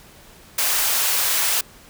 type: high-pass noise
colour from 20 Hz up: white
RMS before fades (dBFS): -20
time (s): 0.58-1.61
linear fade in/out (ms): 5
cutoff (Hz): 620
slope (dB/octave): 12
effects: pink hiss -47 dBFS RMS until 1.89 s